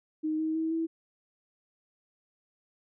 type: tone with pitch steps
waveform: sine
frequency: 311.1 / 316.2 / 321.3 / 326.6 Hz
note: D#4 / D#4 / E4 / E4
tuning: 0 / +28 / -44 / -16 cents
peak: -27 dBFS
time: 0.23-0.87 s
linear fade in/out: 20 ms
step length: 160 ms
effects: none